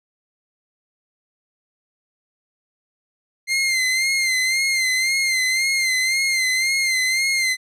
sawtooth tone with vibrato, 2093 Hz, C7, in tune, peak -14 dBFS, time 3.47-7.57 s, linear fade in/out 50 ms, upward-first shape sine, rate 1.9 Hz, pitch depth 52 cents each way, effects low-pass 10000 Hz 12 dB/octave

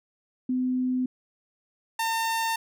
sine / sawtooth tone pair in turn, 254.1 / 905.5 Hz, B3 / A5, +49 / +49 cents, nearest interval octave + minor seventh, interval 2200 cents, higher second, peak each -23 / -21 dBFS, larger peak second, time 0.49-1.06 / 1.99-2.56 s, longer neither, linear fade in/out 5 ms, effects none

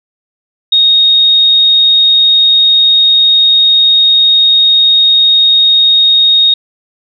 sine tone, 3729 Hz, A#7, in tune, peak -4 dBFS, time 0.72-6.54 s, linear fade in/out 5 ms, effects none

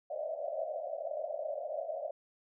pink band-pass noise, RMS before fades -38 dBFS, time 0.1-2.11 s, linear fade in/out 5 ms, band 560 to 680 Hz, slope 96 dB/octave, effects none

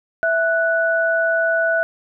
sine tone pair together, 659.3 / 1480 Hz, E5 / F#6, 0 / 0 cents, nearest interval octave + major second, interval 1400 cents, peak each -18 dBFS, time 0.23-1.83 s, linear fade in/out 0 ms, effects none

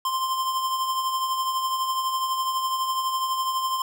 square tone with tremolo, 1046.5 Hz, C6, in tune, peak -22 dBFS, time 0.05-3.82 s, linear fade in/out 2 ms, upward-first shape triangle, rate 12 Hz, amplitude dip 50%, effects none

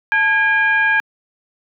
sine tone with frequency modulation, 1638 Hz, G#6, 24 cents flat, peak -12 dBFS, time 0.12-1 s, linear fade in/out 0 ms, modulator 759 Hz, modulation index 0.72, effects high-pass 300 Hz 12 dB/octave

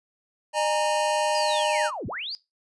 square chord, D# suspended fourth, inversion none, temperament equal with one note detuned, 607.7 / 830.6 / 932.3 Hz, D#5 / G#5 / A#5, -41 / 0 / 0 cents, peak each -26 / -29 / -27 dBFS, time 0.53-1.91 s, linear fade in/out 50 ms
sine linear two-way sweep, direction down then up, 5040 to 66.2 to 5040 Hz, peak -30 dBFS, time 1.35-2.35 s, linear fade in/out 0 ms, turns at 2.07 s
effects noise-tail reverb RT60 0.2 s tail -18 dB re dry + resampled to 24000 Hz

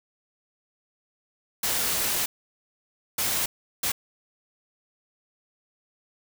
white noise bursts at uneven times, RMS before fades -26 dBFS, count 3, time 1.63-2.26 / 3.18-3.46 / 3.83-3.92 s, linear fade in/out 5 ms, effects none

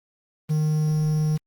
triangle tone with quantisation, 153.8 Hz, D#3, 20 cents flat, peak -17 dBFS, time 0.49-1.38 s, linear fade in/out 20 ms, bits 7, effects Opus 32 kbps

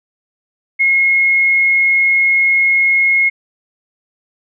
sine tone, 2161 Hz, C#7, 45 cents flat, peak -9 dBFS, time 0.79-3.3 s, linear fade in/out 20 ms, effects none

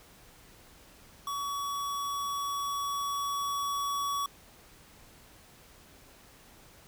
square tone with level ramp, 1130 Hz, C#6, 33 cents sharp, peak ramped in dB -33 to -30 dBFS, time 1.27-4.26 s, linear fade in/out 2 ms, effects pink hiss -56 dBFS RMS until 6.87 s

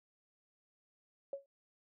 sine tone with exponential decay, 554.4 Hz, C#5, in tune, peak -34 dBFS, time 1.33-1.46 s, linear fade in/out 2 ms, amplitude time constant 27 ms, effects none

